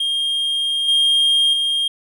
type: tone with level steps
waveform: triangle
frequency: 3222 Hz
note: G7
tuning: 47 cents sharp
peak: -16 / -11 / -15 dBFS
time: 0-1.88 s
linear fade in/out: 5 ms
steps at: 0.88 / 1.53 s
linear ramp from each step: 5 ms
effects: none